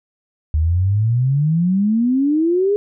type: exponential sweep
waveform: sine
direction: up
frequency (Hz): 74.6 to 418.9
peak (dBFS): -13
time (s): 0.54-2.76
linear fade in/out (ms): 0
effects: none